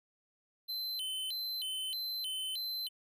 square tone with vibrato, 3528 Hz, A7, 4 cents sharp, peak -36 dBFS, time 0.68-2.89 s, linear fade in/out 20 ms, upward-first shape square, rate 1.6 Hz, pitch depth 250 cents each way, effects none

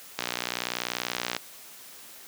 click train, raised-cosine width 0.2 ms, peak -10 dBFS, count 72, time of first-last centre 0.19-1.365 s, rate 60.4 Hz, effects white hiss -47 dBFS RMS until 2.27 s + high-pass 150 Hz 12 dB/octave

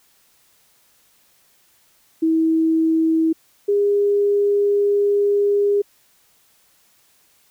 sine tone pair in turn, 322.6 / 406.5 Hz, E4 / G#4, -37 / -37 cents, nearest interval major third, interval 400 cents, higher second, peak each -14 dBFS, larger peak neither, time 2.22-3.33 / 3.68-5.82 s, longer second, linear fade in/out 10 ms, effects white hiss -58 dBFS RMS until 7.5 s

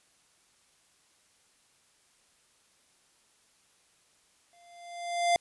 square tone with exponential growth, 694 Hz, F5, 11 cents flat, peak -21 dBFS, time 4.53-5.36 s, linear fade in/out 0 ms, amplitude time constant 180 ms, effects white hiss -66 dBFS RMS until 5.4 s + resampled to 24000 Hz

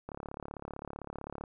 click train, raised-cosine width 1 ms, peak -26 dBFS, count 49, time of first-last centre 0.09-1.438 s, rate 35.6 Hz, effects none

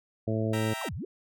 harmonic tone, 110 Hz, A2, in tune, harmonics 1 / 2 / 3 / 4 / 5 / 6, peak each -29 / -32 / -34 / -35 / -36 / -37 dBFS, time 0.27-0.74 s, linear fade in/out 10 ms
15% pulse chord, E diminished, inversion none, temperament equal, 659.3 / 784 / 932.3 Hz, E5 / G5 / Bb5, 0 / 0 / 0 cents, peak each -32 / -34 / -31 dBFS, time 0.53-0.89 s, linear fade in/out 5 ms
sine exponential two-way sweep, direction down then up, 1233 to 69.3 to 442.7 Hz, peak -33 dBFS, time 0.81-1.05 s, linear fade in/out 5 ms, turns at 0.94 s
effects none

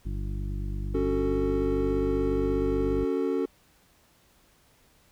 harmonic tone, 49 Hz, G1, in tune, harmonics 1 / 2 / 3 / 4 / 6 / 7, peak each -30 / -36 / -40 / -42 / -46 / -47 dBFS, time 0.05-3.05 s, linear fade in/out 10 ms
triangle chord, F# minor, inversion second, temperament equal with one note detuned, 277.2 / 370 / 444.9 Hz, C#4 / F#4 / A4, 0 / 0 / +19 cents, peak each -27 dBFS, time 0.94-3.46 s, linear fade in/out 10 ms
effects pink hiss -62 dBFS RMS until 5.11 s

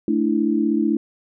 sine chord, A suspended fourth, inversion none, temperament equal, 220 / 293.7 / 329.6 Hz, A3 / D4 / E4, 0 / 0 / 0 cents, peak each -21 dBFS, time 0.08-0.97 s, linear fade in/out 2 ms, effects none

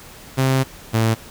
sawtooth tone pair in turn, 132.4 / 112.61 Hz, C3 / A2, +21 / +41 cents, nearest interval minor third, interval 280 cents, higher first, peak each -11 dBFS, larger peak neither, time 0.37-0.64 / 0.93-1.15 s, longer first, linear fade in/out 20 ms, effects pink hiss -41 dBFS RMS until 1.3 s

